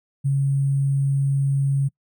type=tone with sample-and-hold; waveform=sine; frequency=138 Hz; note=C#3; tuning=7 cents flat; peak=-17 dBFS; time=0.24-1.89 s; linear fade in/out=20 ms; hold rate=8820 Hz; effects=noise-tail reverb RT60 0.1 s tail -25 dB re dry